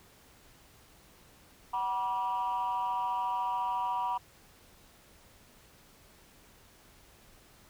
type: tone cluster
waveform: sine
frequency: 750 / 966 / 1168 Hz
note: F#5 / B5 / D6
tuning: +23 / -39 / -10 cents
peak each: -35 / -29 / -37 dBFS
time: 1.73-4.18 s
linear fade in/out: 10 ms
effects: tanh soft clip ceiling -25 dBFS + pink hiss -59 dBFS RMS until 7.69 s